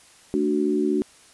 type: chord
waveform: sine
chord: D major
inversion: second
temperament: equal with one note detuned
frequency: 221.1 / 293.7 / 370 Hz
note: A3 / D4 / F#4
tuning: +9 / 0 / 0 cents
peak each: -26 / -23 / -23 dBFS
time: 0.34-1.02 s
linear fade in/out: 0 ms
effects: white hiss -52 dBFS RMS until 1.33 s + resampled to 24000 Hz